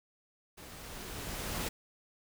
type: noise with level ramp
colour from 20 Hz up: pink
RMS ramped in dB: -50 to -35 dBFS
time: 0.57-1.69 s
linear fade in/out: 10 ms
effects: none